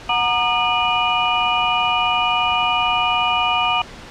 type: tone cluster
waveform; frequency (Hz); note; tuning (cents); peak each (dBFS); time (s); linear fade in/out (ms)
sine; 733 / 937 / 1214 / 2446 / 2927; F#5 / A#5 / D#6 / D#7 / F#7; -16 / +9 / -43 / -30 / -19; -22; 0.09-3.82; 5
effects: pink hiss -37 dBFS RMS until 4.1 s + low-pass 5000 Hz 12 dB/octave